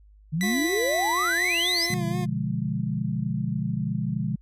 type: exponential sweep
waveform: sine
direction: up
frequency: 147.7 to 5570 Hz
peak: -23 dBFS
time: 0.32-1.87 s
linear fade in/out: 20 ms
type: tone with pitch glide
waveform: sawtooth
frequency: 1975.5 to 2024 Hz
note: B6 to B6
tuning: 0 to +42 cents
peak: -23 dBFS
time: 0.41-1.94 s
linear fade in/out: 0 ms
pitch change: +42 cents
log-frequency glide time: 1.19-1.66 s
type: tone with vibrato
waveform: 25% pulse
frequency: 349.2 Hz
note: F4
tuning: in tune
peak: -28 dBFS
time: 0.42-2.26 s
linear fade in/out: 20 ms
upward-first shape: sine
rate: 4.1 Hz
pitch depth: 61 cents each way
type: chord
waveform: sine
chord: B diminished seventh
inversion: none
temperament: equal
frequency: 123.47 / 146.83 / 174.61 / 207.7 Hz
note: B2 / D3 / F3 / Ab3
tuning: 0 / 0 / 0 / 0 cents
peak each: -30 dBFS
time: 1.9-4.36 s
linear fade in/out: 5 ms
effects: added 51 Hz sine -50 dBFS peak until 4.41 s + resampled to 32000 Hz